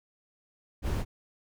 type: noise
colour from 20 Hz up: brown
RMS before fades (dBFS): -28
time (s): 0.82-1.05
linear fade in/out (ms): 50
effects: none